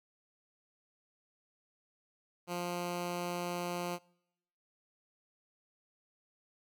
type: tone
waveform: 10% pulse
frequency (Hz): 175.7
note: F3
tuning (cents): +11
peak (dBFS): -27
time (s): 2.47-3.99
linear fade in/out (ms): 50
effects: noise-tail reverb RT60 0.8 s tail -25 dB re dry